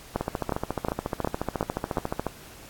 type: two click trains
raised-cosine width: 1 ms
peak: -12 / -10 dBFS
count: 30 / 6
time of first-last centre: 0.21-2.267 / 0.16-1.972 s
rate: 14.1 / 2.76 Hz
effects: pink hiss -47 dBFS RMS until 2.69 s + AAC 64 kbps